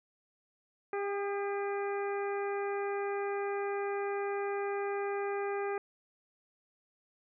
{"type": "harmonic tone with a mistuned harmonic", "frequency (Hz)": 401.2, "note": "G4", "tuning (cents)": 40, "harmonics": [1, 2, 3, 4, 5, 6], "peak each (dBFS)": [-33, -39, -43, -45, -47, -49], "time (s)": [0.93, 5.78], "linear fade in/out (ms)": 2, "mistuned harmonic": 3, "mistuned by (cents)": 27, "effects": []}